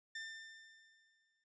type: tone with exponential decay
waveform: sawtooth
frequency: 1793 Hz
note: A6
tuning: 32 cents sharp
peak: -39 dBFS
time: 0.15-1.44 s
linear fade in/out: 5 ms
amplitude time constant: 280 ms
effects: noise-tail reverb RT60 0.1 s tail -17 dB re dry + resampled to 16000 Hz